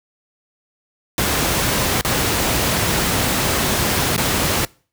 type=noise with dropouts; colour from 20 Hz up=pink; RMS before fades=-18 dBFS; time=1.18-4.65 s; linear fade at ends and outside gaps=1 ms; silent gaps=2.011-2.048 / 4.164-4.178 s; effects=noise-tail reverb RT60 0.4 s tail -24 dB re dry + high-pass 60 Hz 12 dB/octave